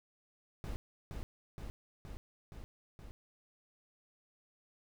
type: noise with echo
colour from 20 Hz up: brown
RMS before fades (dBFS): -40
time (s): 0.64-0.76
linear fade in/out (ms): 0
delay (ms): 470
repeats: 5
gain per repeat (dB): -2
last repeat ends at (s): 3.11
effects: none